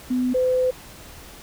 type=tone pair in turn; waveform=sine; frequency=251.8 / 508.9 Hz; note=B3 / C5; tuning=+34 / -48 cents; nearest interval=octave; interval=1218 cents; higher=second; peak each=-19 / -17 dBFS; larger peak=second; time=0.1-0.34 / 0.34-0.71 s; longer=second; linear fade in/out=10 ms; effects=added 60 Hz sine -51 dBFS peak until 1.42 s + pink hiss -43 dBFS RMS until 1.42 s